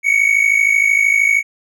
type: tone pair together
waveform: triangle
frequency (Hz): 2207 / 2260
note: C#7 / C#7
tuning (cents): -8 / +33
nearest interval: unison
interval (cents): 41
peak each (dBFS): -12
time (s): 0.03-1.43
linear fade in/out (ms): 50
effects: none